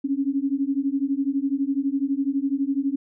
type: beating tone pair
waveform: sine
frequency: 270 / 282 Hz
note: C#4 / C#4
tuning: -45 / +30 cents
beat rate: 12 Hz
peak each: -24 dBFS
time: 0.04-2.96 s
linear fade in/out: 10 ms
effects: none